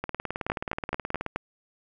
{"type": "two click trains", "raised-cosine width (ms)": 0.5, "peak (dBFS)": [-12, -15], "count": [5, 24], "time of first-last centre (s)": [[0.5, 1.36], [0.04, 1.263]], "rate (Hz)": [4.65, 18.8], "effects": []}